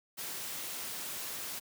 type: noise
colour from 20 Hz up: white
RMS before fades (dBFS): -40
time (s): 0.17-1.6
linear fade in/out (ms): 20
effects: high-pass 100 Hz 12 dB/octave